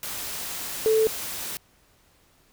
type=tone in noise; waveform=sine; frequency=440.3 Hz; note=A4; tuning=1 cent sharp; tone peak=-17 dBFS; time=0.86-1.07 s; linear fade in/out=0 ms; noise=white; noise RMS=-33 dBFS; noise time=0.03-1.57 s; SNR=+13 dB; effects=pink hiss -61 dBFS RMS until 2.52 s